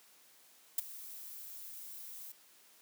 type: noise with ADSR envelope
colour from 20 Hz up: violet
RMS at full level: -28 dBFS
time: 0.78-2.32 s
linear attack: 5 ms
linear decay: 16 ms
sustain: -20 dB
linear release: 4 ms
effects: white hiss -63 dBFS RMS until 2.81 s + high-pass 200 Hz 12 dB/octave

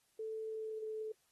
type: tone with pitch glide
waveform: sine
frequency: 440 to 435.2 Hz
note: A4 to A4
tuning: 0 to -19 cents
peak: -39 dBFS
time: 0.19-1.12 s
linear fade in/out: 5 ms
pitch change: -19 cents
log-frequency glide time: 0.49-0.84 s
effects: white hiss -75 dBFS RMS until 1.31 s + AAC 32 kbps

